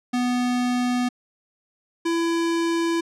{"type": "tone pair in turn", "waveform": "square", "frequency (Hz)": [246.9, 334.6], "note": ["B3", "E4"], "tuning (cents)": [0, 26], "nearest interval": "perfect fourth", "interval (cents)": 526, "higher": "second", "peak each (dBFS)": -21, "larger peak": "neither", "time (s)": [[0.13, 1.09], [2.05, 3.01]], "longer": "neither", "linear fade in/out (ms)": 10, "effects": ["low-pass 8000 Hz 12 dB/octave"]}